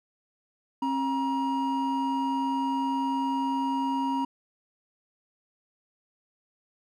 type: tone pair together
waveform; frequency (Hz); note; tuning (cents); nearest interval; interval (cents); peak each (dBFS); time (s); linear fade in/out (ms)
triangle; 269 / 950.1; C4 / A#5; +48 / +33; octave + minor seventh; 2185; -26; 0.82-4.25; 5
effects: none